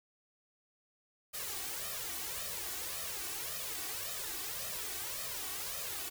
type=noise with flanger; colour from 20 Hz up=white; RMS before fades=-40 dBFS; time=1.33-6.1 s; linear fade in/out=20 ms; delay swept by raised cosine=1.6 to 2.7 ms; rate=1.8 Hz; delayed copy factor=+0.8; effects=none